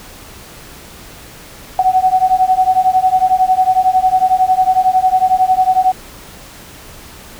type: beating tone pair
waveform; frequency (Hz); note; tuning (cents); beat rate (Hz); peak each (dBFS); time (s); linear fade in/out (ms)
sine; 742 / 753; F#5 / F#5; +5 / +30; 11; -12; 1.79-5.92; 2
effects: pink hiss -36 dBFS RMS until 7.39 s